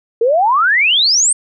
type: exponential sweep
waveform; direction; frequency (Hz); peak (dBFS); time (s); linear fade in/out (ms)
sine; up; 440 to 8870; -9; 0.21-1.33; 5
effects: none